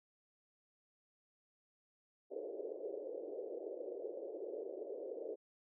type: band-pass noise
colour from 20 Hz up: pink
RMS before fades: -45 dBFS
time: 2.3-5.36 s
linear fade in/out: 20 ms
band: 370 to 550 Hz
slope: 48 dB/octave
effects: none